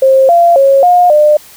sine tone with pitch steps, 532 / 687 / 547 / 713 / 600 Hz, C5 / F5 / C#5 / F5 / D5, +29 / -29 / -23 / +36 / +37 cents, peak -3 dBFS, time 0.02-1.37 s, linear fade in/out 5 ms, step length 270 ms, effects white hiss -37 dBFS RMS until 1.56 s

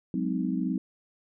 sine chord, Ab dominant seventh, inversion third, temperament equal with one note detuned, 185 / 207.7 / 256.2 / 311.1 Hz, Gb3 / Ab3 / C4 / Eb4, 0 / 0 / -36 / 0 cents, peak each -30 / -34 / -30 / -33 dBFS, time 0.14-0.78 s, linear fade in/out 2 ms, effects none

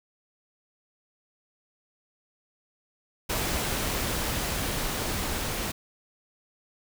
pink noise with level ramp, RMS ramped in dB -28 to -31 dBFS, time 3.29-5.72 s, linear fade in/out 10 ms, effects none

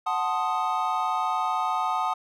triangle chord, F# diminished seventh, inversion none, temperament equal, 740 / 880 / 1046.5 / 1244.5 Hz, F#5 / A5 / C6 / Eb6, 0 / 0 / 0 / 0 cents, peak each -27 / -27 / -31 / -26 dBFS, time 0.06-2.14 s, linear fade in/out 10 ms, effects none

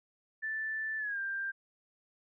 sine tone with pitch glide, 1760 to 1586.2 Hz, A6 to G6, 0 to +20 cents, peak -33 dBFS, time 0.42-1.52 s, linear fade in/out 20 ms, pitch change -180 cents, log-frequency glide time 0.98-1.19 s, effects none

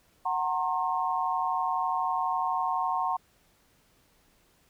sine tone cluster, 743 / 919 / 1071 Hz, F#5 / A#5 / C6, +7 / -25 / +40 cents, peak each -30 dBFS, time 0.25-3.17 s, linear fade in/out 10 ms, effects pink hiss -65 dBFS RMS until 4.69 s

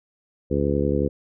harmonic tone, 71.2 Hz, C#2, 47 cents sharp, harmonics 1 / 2 / 3 / 4 / 5 / 6 / 7, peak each -27 / -27 / -27 / -27 / -27 / -27 / -27 dBFS, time 0.5-1.09 s, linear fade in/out 20 ms, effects none

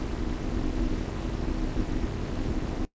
brown noise with amplitude modulation, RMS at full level -25 dBFS, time 0-2.85 s, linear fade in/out 0 ms, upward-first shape sine, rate 285 Hz, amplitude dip 95%, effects noise-tail reverb RT60 0.1 s tail -18 dB re dry + resampled to 16000 Hz

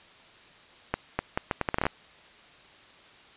accelerating click train, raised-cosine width 0.5 ms, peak -10 dBFS, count 12, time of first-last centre 0.94-1.867 s, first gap 250 ms, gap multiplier 0.74, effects white hiss -53 dBFS RMS until 3.36 s + resampled to 8000 Hz

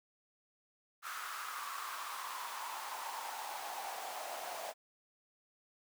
pink noise with high-pass filter sweep, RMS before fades -43 dBFS, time 1.02-4.74 s, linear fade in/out 50 ms, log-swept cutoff 1300 to 670 Hz, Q 5.3, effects none

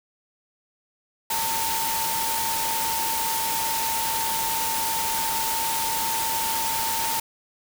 sine tone in noise, 900 Hz, A5, 39 cents sharp, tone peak -27 dBFS, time 1.3-7.2 s, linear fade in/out 5 ms, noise white, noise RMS -27 dBFS, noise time 1.3-7.2 s, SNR -3 dB, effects none

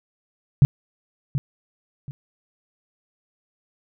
sine tone with echo, 138.4 Hz, C#3, 2 cents flat, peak -8 dBFS, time 0.62-0.65 s, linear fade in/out 0 ms, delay 730 ms, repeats 2, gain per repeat -11 dB, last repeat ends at 2.11 s, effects none

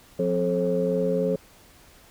sine tone cluster, 177.6 / 261.3 / 433.2 / 536 Hz, F3 / C4 / A4 / C5, +29 / -2 / -27 / +42 cents, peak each -26 / -31 / -25 / -25 dBFS, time 0.19-1.36 s, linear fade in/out 5 ms, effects tanh soft clip ceiling -12 dBFS + pink hiss -53 dBFS RMS until 2.1 s

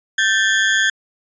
35% pulse ring-modulated tone, 1661.2 Hz, G#6, in tune, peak -9 dBFS, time 0.18-0.9 s, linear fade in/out 5 ms, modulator 103 Hz, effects resampled to 16000 Hz

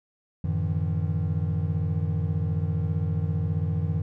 triangle tone cluster, 91.6 / 109.8 / 152.6 / 167.6 Hz, F#2 / A2 / D#3 / E3, -17 / -3 / -33 / +29 cents, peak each -25 / -31 / -26 / -30 dBFS, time 0.44-4.02 s, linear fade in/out 5 ms, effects none

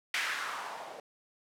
violet noise with low-pass filter sweep, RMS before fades -37 dBFS, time 0.14-1 s, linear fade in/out 2 ms, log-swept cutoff 2100 to 590 Hz, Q 2.4, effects none

